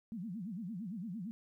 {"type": "tone with vibrato", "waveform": "sine", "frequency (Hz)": 200, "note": "G3", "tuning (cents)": 35, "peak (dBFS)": -39, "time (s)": [0.12, 1.31], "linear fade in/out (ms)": 0, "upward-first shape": "sine", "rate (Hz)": 8.8, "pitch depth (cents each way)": 290, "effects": ["13-bit"]}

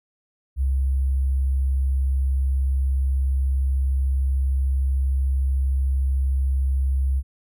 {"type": "tone with sample-and-hold", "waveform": "sine", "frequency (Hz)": 66.7, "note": "C2", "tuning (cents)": 34, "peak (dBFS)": -18, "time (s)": [0.56, 7.23], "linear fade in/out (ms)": 50, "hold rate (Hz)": 11025, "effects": []}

